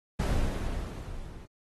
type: noise with level ramp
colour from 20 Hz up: brown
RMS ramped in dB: -24 to -45 dBFS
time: 0.19-1.46 s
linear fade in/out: 10 ms
effects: AAC 32 kbps